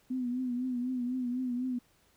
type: tone with vibrato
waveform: sine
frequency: 250 Hz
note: B3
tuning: 21 cents sharp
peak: -30 dBFS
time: 0.1-1.79 s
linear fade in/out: 10 ms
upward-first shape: triangle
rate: 4 Hz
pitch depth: 72 cents each way
effects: pink hiss -67 dBFS RMS until 2.16 s